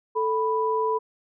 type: tone pair together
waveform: sine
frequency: 440 / 987.8 Hz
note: A4 / B5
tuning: 0 / 0 cents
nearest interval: octave + major second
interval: 1400 cents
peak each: -24 dBFS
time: 0.15-0.99 s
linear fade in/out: 20 ms
effects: none